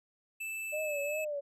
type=tone with pitch glide; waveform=square; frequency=2637 to 2602 Hz; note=E7 to E7; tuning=0 to -23 cents; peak=-37 dBFS; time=0.4-1.25 s; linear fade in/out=10 ms; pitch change=-23 cents; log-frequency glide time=0.68-0.93 s
type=tone with vibrato; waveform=sine; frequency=594 Hz; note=D5; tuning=20 cents sharp; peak=-33 dBFS; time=0.72-1.41 s; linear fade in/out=20 ms; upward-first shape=triangle; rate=2.6 Hz; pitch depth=95 cents each way
effects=none